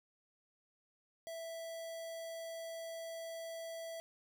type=tone with notch filter; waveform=square; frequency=659.3 Hz; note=E5; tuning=in tune; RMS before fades=-45 dBFS; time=1.27-4 s; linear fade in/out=0 ms; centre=1500 Hz; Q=1.5; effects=none